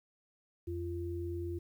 sine tone pair together, 86.2 / 344.8 Hz, F2 / F4, -22 / -22 cents, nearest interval 2 octaves, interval 2400 cents, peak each -38 / -38 dBFS, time 0.67-1.59 s, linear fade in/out 10 ms, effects 11-bit

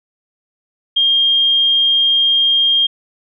sine tone, 3217 Hz, G7, 44 cents sharp, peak -10 dBFS, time 0.96-2.87 s, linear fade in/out 10 ms, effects none

